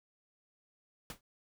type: noise with exponential decay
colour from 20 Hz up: pink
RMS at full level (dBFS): -39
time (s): 1.1-1.21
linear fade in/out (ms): 2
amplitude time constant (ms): 22
effects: none